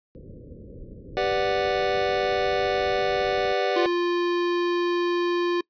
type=low-pass noise; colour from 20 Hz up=pink; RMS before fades=-42 dBFS; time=0.15-3.53 s; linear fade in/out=0 ms; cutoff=550 Hz; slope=96 dB/octave
type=chord; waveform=square; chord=G major seventh; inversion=none; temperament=equal; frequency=392 / 493.9 / 587.3 / 740 Hz; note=G4 / B4 / D5 / F#5; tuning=0 / 0 / 0 / 0 cents; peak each=-28 dBFS; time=1.17-3.86 s; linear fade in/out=0 ms
type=tone; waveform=square; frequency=349.2 Hz; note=F4; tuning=in tune; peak=-22 dBFS; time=3.76-5.61 s; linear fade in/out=5 ms
effects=noise-tail reverb RT60 0.1 s tail -24 dB re dry + resampled to 11025 Hz